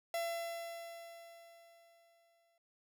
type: tone with exponential decay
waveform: 45% pulse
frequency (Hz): 675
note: E5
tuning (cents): +41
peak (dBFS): -34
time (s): 0.14-2.58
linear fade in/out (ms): 2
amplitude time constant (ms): 530
effects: none